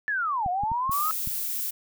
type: linear two-way sweep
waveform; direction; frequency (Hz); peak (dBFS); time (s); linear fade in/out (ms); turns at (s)
sine; down then up; 1760 to 698.5 to 1289; -24; 0.08-1.11; 0; 0.49
type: clicks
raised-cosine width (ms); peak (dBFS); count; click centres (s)
5; -23; 5; 0.462 / 0.636 / 0.717 / 0.895 / 1.274
type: noise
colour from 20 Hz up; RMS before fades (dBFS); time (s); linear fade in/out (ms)
violet; -30; 0.91-1.71; 10
effects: none